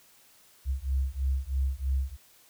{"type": "beating tone pair", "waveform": "sine", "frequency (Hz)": [65.41, 68.51], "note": ["C2", "C#2"], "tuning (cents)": [0, -20], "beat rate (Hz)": 3.1, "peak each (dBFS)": -29, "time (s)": [0.65, 2.17], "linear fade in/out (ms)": 50, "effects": ["white hiss -59 dBFS RMS until 2.49 s"]}